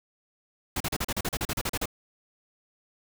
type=noise bursts; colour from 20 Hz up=pink; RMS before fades=-29 dBFS; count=14; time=0.76-1.857 s; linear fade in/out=5 ms; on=44 ms; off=37 ms; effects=none